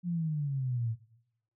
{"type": "exponential sweep", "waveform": "sine", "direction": "down", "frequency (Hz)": [179.5, 110], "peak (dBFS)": -29, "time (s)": [0.03, 0.96], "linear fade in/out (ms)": 50, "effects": ["noise-tail reverb RT60 0.9 s tail -20 dB re dry"]}